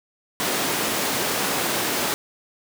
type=high-pass noise; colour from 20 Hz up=pink; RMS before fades=-24 dBFS; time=0.4-2.14 s; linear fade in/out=0 ms; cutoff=240 Hz; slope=12 dB/octave; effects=none